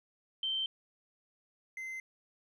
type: tone pair in turn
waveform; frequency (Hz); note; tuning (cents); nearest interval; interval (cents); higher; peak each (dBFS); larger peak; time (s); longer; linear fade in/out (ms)
sine / triangle; 3117 / 2068; G7 / C7; -11 / -21; perfect fifth; 710; first; -31 / -37; first; 0.43-0.66 / 1.77-2; neither; 2
effects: none